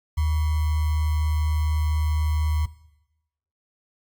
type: tone with sample-and-hold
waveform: sine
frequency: 77.1 Hz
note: D#2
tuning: 15 cents flat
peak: -19 dBFS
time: 0.17-2.66 s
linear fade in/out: 10 ms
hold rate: 1050 Hz
effects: noise-tail reverb RT60 0.9 s tail -18 dB re dry + Opus 48 kbps